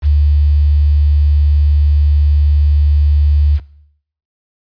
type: tone with quantisation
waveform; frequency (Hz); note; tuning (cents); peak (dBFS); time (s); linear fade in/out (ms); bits
sine; 73.42; D2; 0; -7; 0.02-3.6; 50; 6
effects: noise-tail reverb RT60 0.7 s tail -19 dB re dry + resampled to 11025 Hz